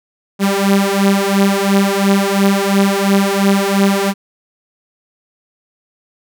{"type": "beating tone pair", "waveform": "sawtooth", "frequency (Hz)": [196, 198.9], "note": ["G3", "G3"], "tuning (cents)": [0, 25], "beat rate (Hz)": 2.9, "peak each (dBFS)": -10, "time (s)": [0.39, 4.14], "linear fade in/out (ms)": 50, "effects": []}